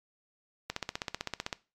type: click train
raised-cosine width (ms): 0.2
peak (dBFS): -15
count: 14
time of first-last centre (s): 0.7-1.528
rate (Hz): 15.7
effects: noise-tail reverb RT60 0.3 s tail -19 dB re dry + MP3 96 kbps